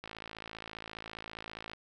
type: click train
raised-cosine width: 0.3 ms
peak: -26 dBFS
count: 94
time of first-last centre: 0.04-1.734 s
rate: 54.9 Hz
effects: none